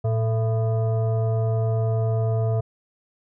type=tone with frequency modulation; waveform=sine; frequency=113.7 Hz; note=A#2; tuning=43 cents flat; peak=-19 dBFS; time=0.04-2.61 s; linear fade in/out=10 ms; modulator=557 Hz; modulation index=0.63; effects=none